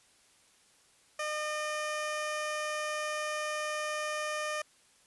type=tone; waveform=15% pulse; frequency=607 Hz; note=D#5; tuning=43 cents flat; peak=-26 dBFS; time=1.19-4.62 s; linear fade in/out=5 ms; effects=white hiss -64 dBFS RMS until 5.06 s + resampled to 24000 Hz